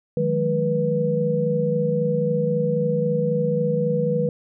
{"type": "tone cluster", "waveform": "sine", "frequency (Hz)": [156.9, 180.7, 211.5, 488.1], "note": ["D#3", "F#3", "G#3", "B4"], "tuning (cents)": [15, -41, 32, -20], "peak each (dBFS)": [-24, -28, -28, -21], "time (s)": [0.17, 4.29], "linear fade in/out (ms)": 2, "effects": []}